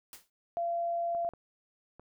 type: noise with exponential decay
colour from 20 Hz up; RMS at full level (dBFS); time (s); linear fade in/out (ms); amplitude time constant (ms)
white; -44; 0.13-0.3; 1; 36
type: tone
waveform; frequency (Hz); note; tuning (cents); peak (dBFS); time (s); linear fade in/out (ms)
sine; 684; F5; -36; -29; 0.57-1.29; 0
type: clicks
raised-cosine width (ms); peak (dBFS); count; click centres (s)
1; -36; 4; 1.149 / 1.248 / 1.336 / 1.996
effects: none